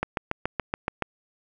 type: click train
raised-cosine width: 0.5 ms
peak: -10 dBFS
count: 8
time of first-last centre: 0.03-1.023 s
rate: 7.05 Hz
effects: none